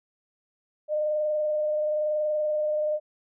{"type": "tone with frequency modulation", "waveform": "sine", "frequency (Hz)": 607, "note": "D#5", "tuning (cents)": -43, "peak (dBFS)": -23, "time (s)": [0.88, 3], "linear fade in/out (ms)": 50, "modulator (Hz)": 21, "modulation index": 0.34, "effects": []}